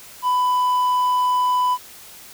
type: tone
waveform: triangle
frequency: 997 Hz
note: B5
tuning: 16 cents sharp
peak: -14 dBFS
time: 0.22-1.78 s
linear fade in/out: 50 ms
effects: white hiss -42 dBFS RMS until 2.33 s